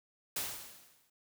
white noise with exponential decay, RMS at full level -34 dBFS, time 0.36-1.1 s, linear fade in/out 5 ms, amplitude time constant 160 ms, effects none

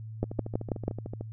two click trains, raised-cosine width 2 ms, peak -23 / -14 dBFS, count 14 / 5, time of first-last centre 0.24-1.21 / 0.23-0.88 s, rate 13.4 / 6.15 Hz, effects added 110 Hz sine -38 dBFS peak until 1.32 s

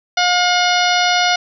harmonic tone with a mistuned harmonic, 715 Hz, F5, 41 cents sharp, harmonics 1 / 2 / 3 / 4 / 5 / 6 / 7 / 8, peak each -16 / -19 / -21 / -22 / -23 / -24 / -24 / -25 dBFS, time 0.17-1.36 s, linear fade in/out 5 ms, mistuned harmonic 4, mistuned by +37 cents, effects none

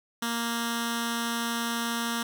10% pulse tone with notch filter, 233.1 Hz, A#3, in tune, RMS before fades -30 dBFS, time 0.22-2.23 s, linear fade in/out 5 ms, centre 570 Hz, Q 0.54, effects none

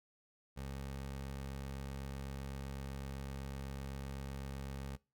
20% pulse tone, 67.9 Hz, C#2, 35 cents flat, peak -37 dBFS, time 0.56-4.97 s, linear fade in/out 20 ms, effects noise-tail reverb RT60 0.3 s tail -23 dB re dry

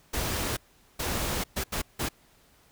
pink noise bursts at uneven times, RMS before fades -30 dBFS, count 5, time 0.13-0.57 / 0.99-1.44 / 1.56-1.64 / 1.72-1.82 / 1.99-2.09 s, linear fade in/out 10 ms, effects pink hiss -61 dBFS RMS until 2.71 s

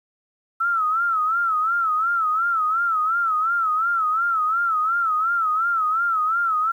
sine tone with vibrato, 1318.5 Hz, E6, in tune, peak -18 dBFS, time 0.6-6.72 s, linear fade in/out 10 ms, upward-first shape sine, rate 2.8 Hz, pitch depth 110 cents each way, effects 9-bit

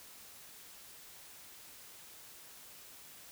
silence, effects white hiss -54 dBFS RMS until 3.31 s

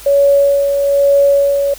sine tone with tremolo, 562 Hz, C#5, 24 cents sharp, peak -6 dBFS, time 0.06-1.74 s, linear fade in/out 5 ms, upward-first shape sine, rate 1.1 Hz, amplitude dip 45%, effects added 48 Hz sine -39 dBFS peak until 1.78 s + white hiss -35 dBFS RMS until 1.78 s

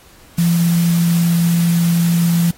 sine tone in noise, 170.1 Hz, F3, 45 cents flat, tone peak -11 dBFS, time 0.38-2.51 s, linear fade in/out 5 ms, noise white, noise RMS -28 dBFS, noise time 0.38-2.51 s, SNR +14 dB, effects pink hiss -46 dBFS RMS until 2.57 s + AAC 48 kbps

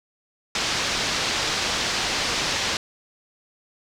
white low-pass noise, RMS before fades -25 dBFS, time 0.55-2.77 s, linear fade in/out 2 ms, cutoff 5700 Hz, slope 24 dB/octave, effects none

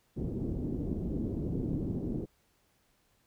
white low-pass noise, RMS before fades -34 dBFS, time 0.16-2.26 s, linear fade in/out 20 ms, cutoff 330 Hz, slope 24 dB/octave, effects pink hiss -71 dBFS RMS until 3.26 s

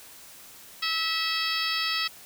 harmonic tone, 650 Hz, E5, 24 cents flat, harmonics 2 / 3 / 4 / 5 / 6 / 7 / 8, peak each -33 / -33 / -33 / -33 / -33 / -33 / -33 dBFS, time 0.82-2.08 s, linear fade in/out 10 ms, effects white hiss -48 dBFS RMS until 2.25 s

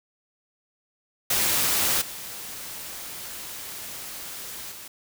white noise with level steps, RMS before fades -23 / -37 / -41 dBFS, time 1.3-4.88 s, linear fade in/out 5 ms, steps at 2.01 / 4.71 s, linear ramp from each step 10 ms, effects none

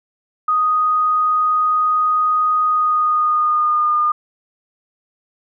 sine tone with pitch glide, 1244.5 to 1214.7 Hz, D#6 to D#6, 0 to -42 cents, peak -13 dBFS, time 0.48-4.12 s, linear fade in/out 5 ms, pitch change -42 cents, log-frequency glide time 2.65-3.96 s, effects none

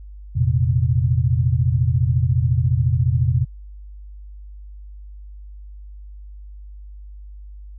sine chord, F suspended fourth, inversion none, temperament equal with one note detuned, 85.21 / 116.54 / 130.81 Hz, F2 / Bb2 / C3, -42 / 0 / 0 cents, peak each -20 / -19 / -19 dBFS, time 0.35-3.45 s, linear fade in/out 20 ms, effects added 50 Hz sine -35 dBFS peak until 7.78 s

